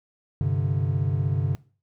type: chord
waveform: triangle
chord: G suspended fourth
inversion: none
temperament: just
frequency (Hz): 98 / 130.67 / 147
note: G2 / C3 / D3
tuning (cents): 0 / -2 / +2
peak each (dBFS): -24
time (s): 0.41-1.55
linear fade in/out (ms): 0
effects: noise-tail reverb RT60 0.4 s tail -21 dB re dry